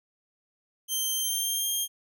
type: tone with pitch glide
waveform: 10% pulse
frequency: 3136 to 3209 Hz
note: G7 to G7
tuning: 0 to +40 cents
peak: -19 dBFS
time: 0.88-1.88 s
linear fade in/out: 50 ms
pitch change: +40 cents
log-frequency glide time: 1.16-1.71 s
effects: none